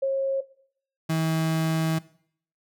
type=tone pair in turn; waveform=sine / 35% pulse; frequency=541 / 160.84 Hz; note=C#5 / E3; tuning=-42 / -42 cents; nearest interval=octave + major sixth; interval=2100 cents; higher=first; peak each=-21 dBFS; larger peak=neither; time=0.02-0.41 / 1.09-1.99 s; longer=second; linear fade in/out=10 ms; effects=noise-tail reverb RT60 0.6 s tail -19 dB re dry